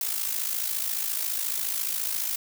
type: noise with amplitude modulation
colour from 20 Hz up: blue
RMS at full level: -26 dBFS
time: 0.01-2.36 s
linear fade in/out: 2 ms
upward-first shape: sine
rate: 54.4 Hz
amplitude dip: 65%
effects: none